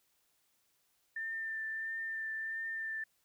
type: tone with vibrato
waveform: sine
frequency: 1788 Hz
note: A6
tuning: 27 cents sharp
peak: -36 dBFS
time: 1.16-3.04 s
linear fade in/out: 5 ms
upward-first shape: triangle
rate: 1.5 Hz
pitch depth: 19 cents each way
effects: white hiss -75 dBFS RMS until 3.24 s